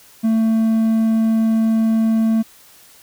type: tone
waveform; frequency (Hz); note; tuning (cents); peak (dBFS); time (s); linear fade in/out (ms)
triangle; 223.1; A3; +24; -11; 0.23-2.43; 20
effects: white hiss -47 dBFS RMS until 3.02 s